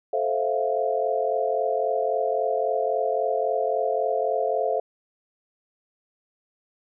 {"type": "chord", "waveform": "sine", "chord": "F major seventh", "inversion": "first", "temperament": "just", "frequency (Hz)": [436.5, 523.8, 654.8, 698.5], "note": ["A4", "C5", "E5", "F5"], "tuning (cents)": [-14, 2, -12, 0], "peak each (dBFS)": -27, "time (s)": [0.13, 4.8], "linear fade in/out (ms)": 5, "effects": []}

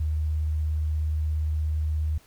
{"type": "tone with vibrato", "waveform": "sine", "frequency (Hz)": 77.1, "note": "D#2", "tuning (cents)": -15, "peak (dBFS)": -23, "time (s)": [0, 2.18], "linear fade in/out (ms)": 5, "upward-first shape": "sine", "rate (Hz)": 17, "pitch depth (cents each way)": 10, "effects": ["pink hiss -57 dBFS RMS until 2.26 s"]}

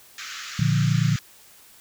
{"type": "band-pass noise", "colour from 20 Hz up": "pink", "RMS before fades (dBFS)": -36, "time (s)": [0.18, 1.19], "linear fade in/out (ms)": 2, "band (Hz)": [1200, 7300], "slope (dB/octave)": 96}
{"type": "chord", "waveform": "sine", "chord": "Bb major", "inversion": "none", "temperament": "equal", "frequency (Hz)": [116.54, 146.83, 174.61], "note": ["Bb2", "D3", "F3"], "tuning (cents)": [0, 0, 0], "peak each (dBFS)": [-22, -21, -24], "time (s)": [0.59, 1.16], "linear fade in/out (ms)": 5}
{"effects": ["white hiss -51 dBFS RMS until 1.8 s"]}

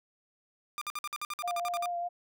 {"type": "tone bursts", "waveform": "sawtooth", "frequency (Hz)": 1199, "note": "D6", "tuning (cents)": 36, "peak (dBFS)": -30, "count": 13, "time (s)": [0.78, 1.858], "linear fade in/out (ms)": 0, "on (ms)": 34, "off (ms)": 53}
{"type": "tone with vibrato", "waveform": "sine", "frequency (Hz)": 698.5, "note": "F5", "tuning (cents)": 0, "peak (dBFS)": -31, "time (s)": [1.43, 2.09], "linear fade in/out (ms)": 20, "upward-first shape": "triangle", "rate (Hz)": 5, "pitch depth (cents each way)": 24}
{"effects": []}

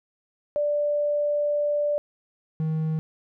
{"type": "tone pair in turn", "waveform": ["sine", "triangle"], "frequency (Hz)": [587.3, 157.91], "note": ["D5", "D#3"], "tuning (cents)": [0, 26], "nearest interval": "octave + major seventh", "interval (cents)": 2274, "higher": "first", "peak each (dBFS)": [-21, -21], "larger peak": "neither", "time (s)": [[0.56, 1.98], [2.6, 2.99]], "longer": "first", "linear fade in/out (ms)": 0, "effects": []}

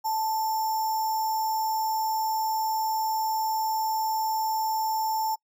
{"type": "tone with sample-and-hold", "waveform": "sine", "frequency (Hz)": 880, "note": "A5", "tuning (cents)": 0, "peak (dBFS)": -24, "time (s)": [0.04, 5.36], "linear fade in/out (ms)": 20, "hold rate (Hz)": 6300, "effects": ["noise-tail reverb RT60 0.1 s tail -25 dB re dry"]}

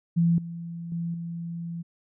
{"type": "tone with level steps", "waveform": "sine", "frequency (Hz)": 169, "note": "E3", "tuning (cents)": 43, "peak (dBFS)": [-18, -33, -27, -31], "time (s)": [0.16, 1.83], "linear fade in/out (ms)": 20, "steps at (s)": [0.38, 0.92, 1.14], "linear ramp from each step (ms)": 2, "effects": []}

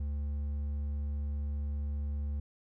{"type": "tone with hard clipping", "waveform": "triangle", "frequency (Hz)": 72.5, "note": "D2", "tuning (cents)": -22, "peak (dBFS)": -33, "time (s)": [0, 2.4], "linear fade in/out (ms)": 5, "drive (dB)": 7, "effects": []}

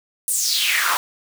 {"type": "noise with high-pass filter sweep", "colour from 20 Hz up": "pink", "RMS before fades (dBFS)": -20, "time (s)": [0.28, 0.97], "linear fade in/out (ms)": 0, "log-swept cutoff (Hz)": [10000, 940], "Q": 4.3, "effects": []}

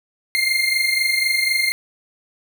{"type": "tone pair together", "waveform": "30% pulse", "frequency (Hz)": [2100, 2124], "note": ["C7", "C7"], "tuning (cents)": [6, 25], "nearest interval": "unison", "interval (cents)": 19, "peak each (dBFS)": -17, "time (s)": [0.35, 1.72], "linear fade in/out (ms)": 0, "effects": []}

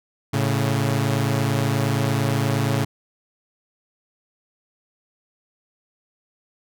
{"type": "tone pair together", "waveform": "sawtooth", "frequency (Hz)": [110, 138.59], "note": ["A2", "C#3"], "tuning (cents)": [0, 0], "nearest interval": "major third", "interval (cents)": 400, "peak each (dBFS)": -18, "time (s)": [0.33, 2.85], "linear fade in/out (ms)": 10, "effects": []}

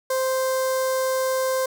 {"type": "tone with notch filter", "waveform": "sawtooth", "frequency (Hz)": 522, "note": "C5", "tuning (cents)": -4, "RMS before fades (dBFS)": -23, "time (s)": [0.1, 1.66], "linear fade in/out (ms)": 5, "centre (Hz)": 2700, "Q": 0.78, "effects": []}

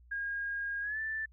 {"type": "tone with pitch glide", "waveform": "sine", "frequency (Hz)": [1627, 1764], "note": ["G#6", "A6"], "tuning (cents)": [-36, 4], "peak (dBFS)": -33, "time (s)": [0.11, 1.26], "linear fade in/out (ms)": 10, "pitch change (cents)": 140, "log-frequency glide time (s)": [0.81, 0.99], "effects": ["added 60 Hz sine -56 dBFS peak until 1.32 s"]}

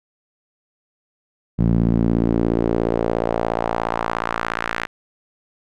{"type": "tone with band-pass filter sweep", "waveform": "sawtooth", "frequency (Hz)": 57, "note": "A#1", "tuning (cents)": -38, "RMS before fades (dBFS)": -20, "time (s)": [1.58, 4.87], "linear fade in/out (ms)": 20, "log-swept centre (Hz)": [170, 1800], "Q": 1.7, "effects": []}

